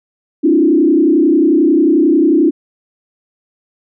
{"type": "tone with frequency modulation", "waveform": "sine", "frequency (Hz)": 312.2, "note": "D#4", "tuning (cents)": 6, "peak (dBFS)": -7, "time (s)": [0.43, 2.51], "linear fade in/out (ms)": 20, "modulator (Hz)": 31.2, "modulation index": 1.4, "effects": []}